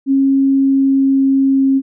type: tone with pitch glide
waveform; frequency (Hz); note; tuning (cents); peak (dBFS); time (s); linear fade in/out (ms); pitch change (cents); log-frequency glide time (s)
sine; 271.7 to 269.7; C#4 to C#4; -35 to -47; -9; 0.06-1.82; 50; -12; 0.49-1.62
effects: none